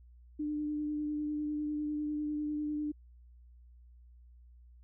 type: tone with vibrato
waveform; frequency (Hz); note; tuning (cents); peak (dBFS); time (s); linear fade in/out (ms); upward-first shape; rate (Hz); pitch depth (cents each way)
sine; 299.2; D4; +32; -32; 0.39-2.92; 10; sine; 10; 15
effects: added 60 Hz sine -54 dBFS peak until 4.83 s